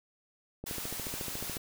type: click train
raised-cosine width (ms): 2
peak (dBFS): -26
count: 14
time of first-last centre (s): 0.64-1.569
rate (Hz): 14
type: noise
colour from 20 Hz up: white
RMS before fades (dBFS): -39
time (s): 0.66-1.58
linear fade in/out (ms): 10
effects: none